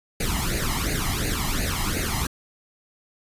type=noise with flanger; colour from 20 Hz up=pink; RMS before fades=-25 dBFS; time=0.2-2.27 s; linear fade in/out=5 ms; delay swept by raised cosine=0.45 to 1.01 ms; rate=2.8 Hz; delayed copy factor=+0.8; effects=resampled to 32000 Hz